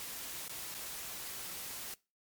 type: noise with dropouts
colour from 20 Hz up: white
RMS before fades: -43 dBFS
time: 0-1.94 s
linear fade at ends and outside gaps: 0 ms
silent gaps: 0.48-0.495 / 0.743-0.748 s
effects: noise-tail reverb RT60 0.3 s tail -23 dB re dry + MP3 96 kbps